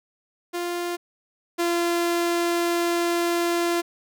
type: tone pair in turn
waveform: sawtooth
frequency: 348.8 / 343.4 Hz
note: F4 / F4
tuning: -2 / -29 cents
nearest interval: unison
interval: 27 cents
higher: first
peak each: -22 / -17 dBFS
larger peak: second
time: 0.53-0.97 / 1.58-3.82 s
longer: second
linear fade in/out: 20 ms
effects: none